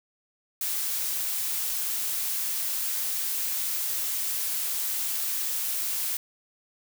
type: noise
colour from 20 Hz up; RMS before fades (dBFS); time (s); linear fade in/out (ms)
blue; -29; 0.61-6.17; 2
effects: none